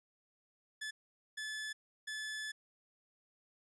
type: tone bursts at uneven times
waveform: sawtooth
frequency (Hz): 1730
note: A6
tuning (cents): -30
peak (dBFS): -36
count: 3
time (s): 0.81-0.91 / 1.37-1.73 / 2.07-2.52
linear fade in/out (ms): 10
effects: resampled to 22050 Hz